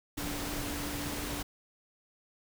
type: tone in noise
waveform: sine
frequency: 290 Hz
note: D4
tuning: 22 cents flat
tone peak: -40 dBFS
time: 0.17-1.43 s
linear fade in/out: 10 ms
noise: pink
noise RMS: -37 dBFS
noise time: 0.17-1.43 s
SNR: -6 dB
effects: none